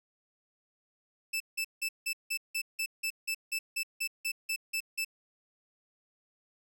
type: tone bursts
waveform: sawtooth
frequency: 2637 Hz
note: E7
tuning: in tune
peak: -27 dBFS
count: 16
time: 1.33-5.048 s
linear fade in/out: 10 ms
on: 73 ms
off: 170 ms
effects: none